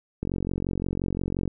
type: click train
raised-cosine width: 3 ms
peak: -15 dBFS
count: 58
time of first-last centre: 0.23-1.477 s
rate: 45.7 Hz
effects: none